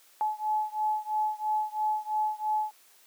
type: beating tone pair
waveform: sine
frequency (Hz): 855 / 858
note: A5 / A5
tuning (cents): -50 / -44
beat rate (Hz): 3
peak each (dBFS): -29 / -30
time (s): 0.21-2.71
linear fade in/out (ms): 0
effects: white hiss -59 dBFS RMS until 3.06 s + high-pass 400 Hz 12 dB/octave